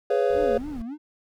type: chord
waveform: triangle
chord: C# dominant seventh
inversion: second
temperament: just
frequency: 415.8 / 498.9 / 554.4 / 693 Hz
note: G#4 / B4 / C#5 / E#5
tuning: +2 / +17 / 0 / -14 cents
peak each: -22 / -22 / -23 / -27 dBFS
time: 0.1-0.58 s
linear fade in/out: 5 ms
type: noise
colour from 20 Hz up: brown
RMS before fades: -39 dBFS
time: 0.3-0.82 s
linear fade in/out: 2 ms
type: tone with vibrato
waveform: triangle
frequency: 261.6 Hz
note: C4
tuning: in tune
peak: -29 dBFS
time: 0.34-0.98 s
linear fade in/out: 50 ms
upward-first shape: sine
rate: 3.6 Hz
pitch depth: 260 cents each way
effects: none